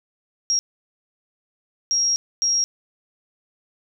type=tone bursts at uneven times; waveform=sine; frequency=5610 Hz; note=F8; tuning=7 cents sharp; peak=-17 dBFS; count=3; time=0.5-0.59 / 1.91-2.16 / 2.42-2.64 s; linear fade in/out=0 ms; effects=none